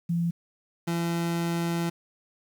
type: tone pair in turn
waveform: sine / 30% pulse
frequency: 170 / 169.34 Hz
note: F3 / E3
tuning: -46 / +47 cents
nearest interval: unison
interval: 7 cents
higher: first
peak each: -23 dBFS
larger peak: neither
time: 0.09-0.31 / 0.87-1.9 s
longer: second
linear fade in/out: 10 ms
effects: 9-bit